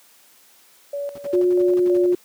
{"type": "tone with tremolo", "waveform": "sine", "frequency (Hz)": 569, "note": "C#5", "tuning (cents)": 45, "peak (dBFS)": -24, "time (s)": [0.93, 2.13], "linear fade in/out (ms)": 5, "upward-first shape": "square", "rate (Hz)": 3.1, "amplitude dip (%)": 70}
{"type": "noise bursts", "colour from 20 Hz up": "brown", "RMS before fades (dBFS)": -32, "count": 12, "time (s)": [1.15, 2.151], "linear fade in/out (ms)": 5, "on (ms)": 33, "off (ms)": 55}
{"type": "tone with pitch glide", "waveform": "sine", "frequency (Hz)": [359.2, 356.9], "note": ["F4", "F4"], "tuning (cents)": [49, 38], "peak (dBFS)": -14, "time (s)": [1.33, 2.15], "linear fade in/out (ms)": 5, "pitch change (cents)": -11, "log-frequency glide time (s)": [1.79, 1.91]}
{"effects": ["white hiss -53 dBFS RMS until 2.24 s", "high-pass 200 Hz 12 dB/octave"]}